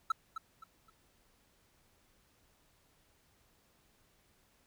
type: tone with echo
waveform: triangle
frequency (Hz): 1318.5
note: E6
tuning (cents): 0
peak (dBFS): -25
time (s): 0.1-0.12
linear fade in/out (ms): 5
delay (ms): 260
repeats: 3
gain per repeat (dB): -10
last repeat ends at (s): 0.9
effects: pink hiss -70 dBFS RMS until 4.66 s